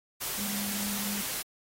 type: tone in noise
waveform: sine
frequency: 203.6 Hz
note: G#3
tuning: 34 cents flat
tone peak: -36 dBFS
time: 0.37-1.22 s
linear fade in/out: 20 ms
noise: white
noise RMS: -34 dBFS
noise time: 0.2-1.43 s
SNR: -5 dB
effects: AAC 48 kbps